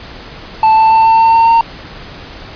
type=tone with pitch steps; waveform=triangle; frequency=880 / 886.1 / 892.3 / 898.5 / 904.7 / 911 / 917.4 Hz; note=A5 / A5 / A5 / A5 / A5 / A#5 / A#5; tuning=0 / +12 / +24 / +36 / +48 / -40 / -28 cents; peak=-3 dBFS; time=0.63-1.61 s; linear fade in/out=2 ms; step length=140 ms; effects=pink hiss -31 dBFS RMS until 2.55 s + resampled to 11025 Hz